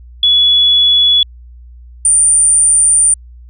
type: tone pair in turn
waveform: sine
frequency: 3400 / 9077 Hz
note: G#7 / C#9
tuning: +40 / +40 cents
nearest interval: octave + perfect fourth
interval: 1700 cents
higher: second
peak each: -6 dBFS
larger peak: neither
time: 0.23-1.23 / 2.05-3.14 s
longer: second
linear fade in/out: 2 ms
effects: added 60 Hz sine -33 dBFS peak until 3.49 s